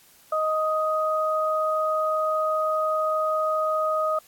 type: tone pair together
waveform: sine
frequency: 625 / 1250 Hz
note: D#5 / D#6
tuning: +8 / +8 cents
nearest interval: octave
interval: 1200 cents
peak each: -24 dBFS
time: 0.32-4.19 s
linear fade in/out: 5 ms
effects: white hiss -55 dBFS RMS until 4.27 s + AAC 64 kbps